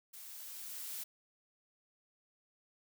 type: noise with level ramp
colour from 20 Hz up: blue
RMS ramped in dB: -51 to -42 dBFS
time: 0.13-1.04 s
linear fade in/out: 10 ms
effects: none